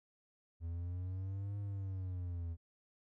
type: linear two-way sweep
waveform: triangle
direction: up then down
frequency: 82.41 to 102 to 82.41 Hz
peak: -36 dBFS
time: 0.6-2.57 s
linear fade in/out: 50 ms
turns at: 1.58 s
effects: none